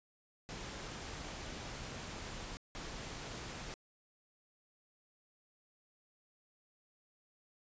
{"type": "noise bursts at uneven times", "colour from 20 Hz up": "pink", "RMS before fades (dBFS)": -45, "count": 2, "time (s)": [[0.49, 2.57], [2.75, 3.74]], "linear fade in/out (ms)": 0, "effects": ["resampled to 16000 Hz"]}